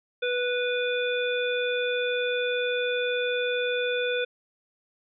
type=harmonic tone with a mistuned harmonic; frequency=492.1 Hz; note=B4; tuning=6 cents flat; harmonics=1 / 3 / 5 / 7; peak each=-26 / -31 / -33 / -34 dBFS; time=0.22-4.25 s; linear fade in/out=10 ms; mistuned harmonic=7; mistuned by=+25 cents; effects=none